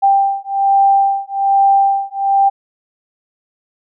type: beating tone pair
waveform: sine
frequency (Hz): 788 / 789.2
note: G5 / G5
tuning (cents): +9 / +11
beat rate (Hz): 1.2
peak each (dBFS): -13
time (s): 0.02-2.5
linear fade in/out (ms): 20
effects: none